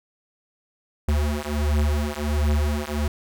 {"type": "beating tone pair", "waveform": "square", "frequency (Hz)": [73.42, 74.82], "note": ["D2", "D2"], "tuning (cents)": [0, 33], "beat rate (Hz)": 1.4, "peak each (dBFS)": -24, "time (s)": [1.08, 3.08], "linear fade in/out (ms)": 5, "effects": []}